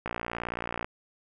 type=click train; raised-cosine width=0.5 ms; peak=-17 dBFS; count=47; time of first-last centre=0.06-0.845 s; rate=58.6 Hz; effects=none